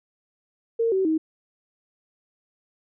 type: tone with pitch steps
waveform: sine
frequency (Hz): 458.5 / 381.1 / 316.8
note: A#4 / G4 / D#4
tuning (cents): -29 / -49 / +31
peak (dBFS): -19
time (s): 0.79-1.18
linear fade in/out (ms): 10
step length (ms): 130
effects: none

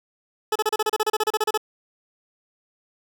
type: tone bursts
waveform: 20% pulse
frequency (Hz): 430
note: A4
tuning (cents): -40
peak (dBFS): -14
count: 16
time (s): 0.52-1.576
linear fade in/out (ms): 5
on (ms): 36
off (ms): 32
effects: none

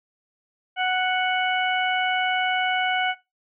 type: harmonic tone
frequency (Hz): 740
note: F#5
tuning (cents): 0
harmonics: 1 / 2 / 3 / 4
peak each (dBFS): -23 / -26 / -28 / -29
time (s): 0.76-3.15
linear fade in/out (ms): 50
effects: noise-tail reverb RT60 0.2 s tail -17 dB re dry

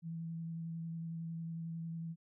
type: tone with vibrato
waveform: sine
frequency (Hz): 165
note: E3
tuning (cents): +2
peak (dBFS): -39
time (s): 0.02-2.16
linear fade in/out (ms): 50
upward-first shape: square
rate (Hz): 11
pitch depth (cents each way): 11
effects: none

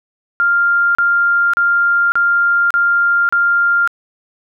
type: tone bursts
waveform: sine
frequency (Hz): 1396.9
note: F6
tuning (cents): 0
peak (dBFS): -10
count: 6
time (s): 0.4-3.875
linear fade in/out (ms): 0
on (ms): 550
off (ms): 35
effects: none

